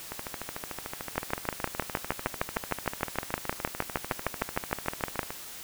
two click trains, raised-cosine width 0.5 ms, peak -19 / -10 dBFS, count 71 / 27, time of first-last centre 0.12-5.305 / 1.18-5.192 s, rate 13.5 / 6.48 Hz, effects white hiss -43 dBFS RMS until 5.63 s

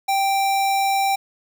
square tone, 784 Hz, G5, in tune, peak -18 dBFS, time 0.08-1.16 s, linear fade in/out 10 ms, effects 8-bit

